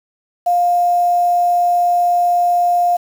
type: tone with quantisation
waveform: sine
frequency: 704 Hz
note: F5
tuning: 14 cents sharp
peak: -11 dBFS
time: 0.46-2.97 s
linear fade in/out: 10 ms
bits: 6
effects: none